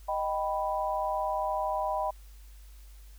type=chord; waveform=sine; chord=Eb augmented; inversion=none; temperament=equal with one note detuned; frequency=622.3 / 779.5 / 987.8 Hz; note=Eb5 / G5 / B5; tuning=0 / -10 / 0 cents; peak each=-32 dBFS; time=0.08-2.11 s; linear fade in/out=10 ms; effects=added 50 Hz sine -47 dBFS peak until 3.18 s + white hiss -61 dBFS RMS until 3.18 s